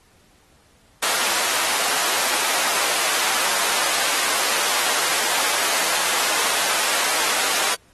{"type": "high-pass noise", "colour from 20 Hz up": "pink", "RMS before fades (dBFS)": -22, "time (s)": [1.02, 7.75], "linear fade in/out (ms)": 10, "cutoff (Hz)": 740, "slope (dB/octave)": 12, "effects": ["pink hiss -57 dBFS RMS until 7.93 s", "AAC 32 kbps"]}